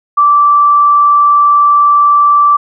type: tone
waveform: sine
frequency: 1166 Hz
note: D6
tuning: 13 cents flat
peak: -4 dBFS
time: 0.17-2.57 s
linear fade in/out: 10 ms
effects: none